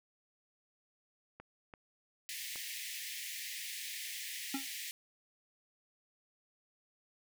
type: clicks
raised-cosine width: 0.5 ms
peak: -34 dBFS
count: 3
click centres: 1.4 / 1.738 / 2.558 s
type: high-pass noise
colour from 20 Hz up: pink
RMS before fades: -43 dBFS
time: 2.29-4.91 s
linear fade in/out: 0 ms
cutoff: 1800 Hz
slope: 96 dB/octave
type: tone with exponential decay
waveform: square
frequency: 272.2 Hz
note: C#4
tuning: 31 cents flat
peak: -32 dBFS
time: 4.54-4.67 s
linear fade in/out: 5 ms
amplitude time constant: 27 ms
effects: none